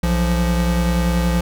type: tone pair together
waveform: square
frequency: 61.1 / 172.82 Hz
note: B1 / F3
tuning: -18 / -18 cents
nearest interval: octave + tritone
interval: 1800 cents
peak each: -19 dBFS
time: 0.03-1.41 s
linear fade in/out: 5 ms
effects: none